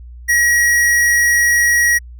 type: tone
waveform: square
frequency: 1906 Hz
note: A#6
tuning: 38 cents sharp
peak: -11 dBFS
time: 0.28-1.99 s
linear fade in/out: 20 ms
effects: added 60 Hz sine -32 dBFS peak until 2.19 s